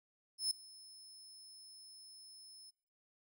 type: tone with ADSR envelope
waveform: 30% pulse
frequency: 5230 Hz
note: E8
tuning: 15 cents flat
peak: -27 dBFS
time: 0.38-2.71 s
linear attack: 130 ms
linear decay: 3 ms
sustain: -23 dB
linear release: 18 ms
effects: noise-tail reverb RT60 0.6 s tail -23 dB re dry